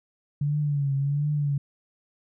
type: tone with vibrato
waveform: sine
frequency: 143.1 Hz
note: D3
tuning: 45 cents flat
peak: -22 dBFS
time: 0.41-1.58 s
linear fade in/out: 5 ms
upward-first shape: triangle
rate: 1.4 Hz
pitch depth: 81 cents each way
effects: none